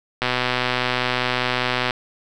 click train, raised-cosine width 0.3 ms, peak -4 dBFS, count 212, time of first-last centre 0.22-1.908 s, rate 125 Hz, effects none

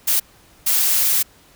blue noise bursts at uneven times, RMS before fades -17 dBFS, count 2, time 0.07-0.2 / 0.66-1.23 s, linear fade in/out 10 ms, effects pink hiss -51 dBFS RMS until 1.55 s

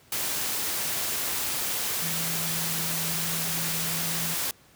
sine tone in noise, 164.81 Hz, E3, in tune, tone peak -35 dBFS, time 2.02-4.34 s, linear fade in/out 2 ms, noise white, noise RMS -29 dBFS, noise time 0.12-4.51 s, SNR -9 dB, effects pink hiss -57 dBFS RMS until 4.75 s + high-pass 60 Hz 12 dB/octave

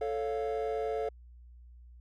triangle chord, A augmented, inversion none, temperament equal, 440 / 554.4 / 698.5 Hz, A4 / C#5 / E#5, 0 / 0 / 0 cents, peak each -30 / -35 / -34 dBFS, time 0.01-1.09 s, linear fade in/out 5 ms, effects tanh soft clip ceiling -22 dBFS + added 60 Hz sine -50 dBFS peak until 2 s

